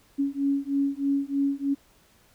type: beating tone pair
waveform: sine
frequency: 277.2 / 280.4 Hz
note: C#4 / C#4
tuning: 0 / +20 cents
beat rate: 3.2 Hz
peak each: -26 dBFS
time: 0.18-1.75 s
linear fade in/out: 20 ms
effects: pink hiss -60 dBFS RMS until 2.34 s